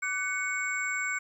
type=tone cluster; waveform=sine; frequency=1166 / 1505 / 2220 / 7430 Hz; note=D6 / F#6 / C#7 / A#8; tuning=-13 / +29 / +2 / -7 cents; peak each=-39 / -33 / -31 / -39 dBFS; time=0.02-1.19 s; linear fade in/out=10 ms; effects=10-bit